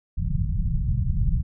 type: low-pass noise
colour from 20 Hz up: pink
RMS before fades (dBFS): -23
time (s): 0.17-1.43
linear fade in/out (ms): 10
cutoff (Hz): 170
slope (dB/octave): 48
effects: none